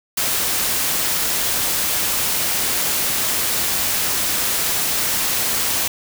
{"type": "noise", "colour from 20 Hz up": "white", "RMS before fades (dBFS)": -20, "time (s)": [0.17, 5.88], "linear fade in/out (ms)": 5, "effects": []}